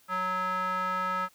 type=tone with band-pass filter; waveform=square; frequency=184.8 Hz; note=F#3; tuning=2 cents flat; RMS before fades=-30 dBFS; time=0.08-1.29 s; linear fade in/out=50 ms; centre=1300 Hz; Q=4.3; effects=white hiss -62 dBFS RMS until 1.34 s + high-pass 60 Hz 12 dB/octave